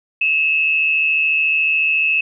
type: tone pair together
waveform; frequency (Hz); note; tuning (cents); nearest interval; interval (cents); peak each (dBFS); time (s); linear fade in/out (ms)
sine; 2593 / 2747; E7 / F7; -29 / -29; minor second; 100; -14 / -23; 0.21-2.21; 5
effects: none